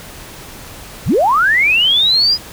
sine linear sweep, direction up, 30.87 to 5010 Hz, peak -9 dBFS, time 1.05-2.38 s, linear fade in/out 50 ms, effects pink hiss -34 dBFS RMS until 2.52 s

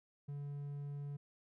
triangle tone, 143.2 Hz, D3, 43 cents flat, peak -39 dBFS, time 0.28-1.17 s, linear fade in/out 10 ms, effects none

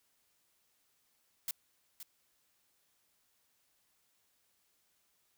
blue noise with echo, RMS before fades -36 dBFS, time 1.48-1.51 s, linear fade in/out 2 ms, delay 520 ms, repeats 1, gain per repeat -11 dB, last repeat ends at 2.03 s, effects white hiss -75 dBFS RMS until 5.37 s

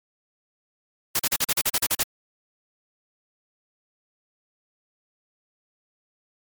white noise bursts, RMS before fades -22 dBFS, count 11, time 1.15-2.034 s, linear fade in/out 5 ms, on 44 ms, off 40 ms, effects MP3 96 kbps

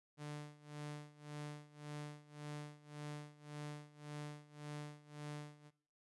sawtooth tone with tremolo, 148.3 Hz, D3, 17 cents sharp, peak -40 dBFS, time 0.17-5.71 s, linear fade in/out 50 ms, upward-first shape sine, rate 1.8 Hz, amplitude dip 90%, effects noise-tail reverb RT60 0.5 s tail -19 dB re dry + resampled to 24000 Hz

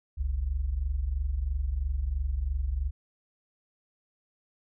sine tone pair together, 46.28 / 69.3 Hz, F#1 / C#2, +1 / 0 cents, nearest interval perfect fifth, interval 699 cents, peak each -31 / -28 dBFS, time 0.17-2.91 s, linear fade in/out 20 ms, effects none

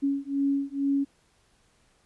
sine beating tone pair, 277.2 / 279.4 Hz, C#4 / C#4, 0 / +14 cents, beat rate 2.2 Hz, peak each -27 dBFS, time 0.02-1.05 s, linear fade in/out 20 ms, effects pink hiss -65 dBFS RMS until 2.05 s + resampled to 24000 Hz

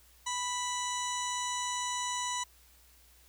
harmonic tone, 987.8 Hz, B5, in tune, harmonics 1 / 2 / 3 / 4 / 6 / 7 / 8 / 9, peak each -35 / -42 / -43 / -41 / -40 / -41 / -46 / -47 dBFS, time 0.26-2.44 s, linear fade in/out 10 ms, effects added 60 Hz sine -62 dBFS peak until 3.28 s + white hiss -62 dBFS RMS until 3.28 s

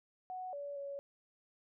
sine tone with pitch steps, 740 / 571 / 561 Hz, F#5 / D5 / C#5, 0 / -49 / +21 cents, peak -40 dBFS, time 0.3-0.99 s, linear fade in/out 0 ms, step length 230 ms, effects none

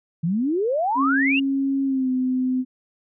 sine exponential sweep, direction up, 155.56 to 2900 Hz, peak -19 dBFS, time 0.23-1.4 s, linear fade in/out 10 ms
sine tone with pitch glide, 272.8 to 256 Hz, C#4 to C4, -28 to -38 cents, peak -19 dBFS, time 0.95-2.65 s, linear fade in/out 50 ms, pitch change -110 cents, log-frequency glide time 1.84-2.1 s
effects none

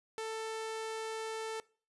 sawtooth tone, 443.1 Hz, A4, 12 cents sharp, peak -33 dBFS, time 0.18-1.6 s, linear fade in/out 0 ms, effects noise-tail reverb RT60 0.4 s tail -22 dB re dry + resampled to 24000 Hz

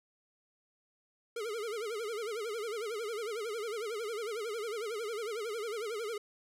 square tone with vibrato, 440 Hz, A4, in tune, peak -36 dBFS, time 1.36-6.18 s, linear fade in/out 5 ms, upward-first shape sine, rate 11 Hz, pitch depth 140 cents each way, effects low-pass 12000 Hz 12 dB/octave

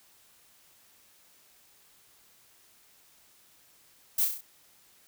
violet noise with echo, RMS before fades -26 dBFS, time 4.18-4.25 s, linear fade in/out 5 ms, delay 32 ms, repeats 5, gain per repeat -4 dB, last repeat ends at 4.41 s, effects white hiss -61 dBFS RMS until 5.07 s

